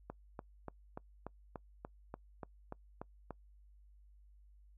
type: click train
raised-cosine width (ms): 1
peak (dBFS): -29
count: 12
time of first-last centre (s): 0.1-3.307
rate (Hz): 3.43
effects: noise-tail reverb RT60 0.1 s tail -25 dB re dry + added 50 Hz sine -59 dBFS peak until 4.77 s